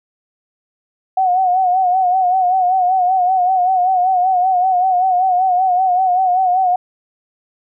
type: tone with vibrato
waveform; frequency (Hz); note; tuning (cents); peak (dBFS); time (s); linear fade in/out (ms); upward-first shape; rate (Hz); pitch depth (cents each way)
sine; 738; F#5; -5; -11; 1.17-6.76; 5; sine; 5.2; 63
effects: none